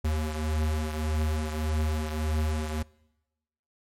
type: beating tone pair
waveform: square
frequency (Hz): 77 / 78.7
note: D#2 / D#2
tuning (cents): -17 / +20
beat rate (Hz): 1.7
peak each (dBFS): -27 / -34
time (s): 0.04-2.83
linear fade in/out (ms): 10
effects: noise-tail reverb RT60 1.0 s tail -24 dB re dry + MP3 64 kbps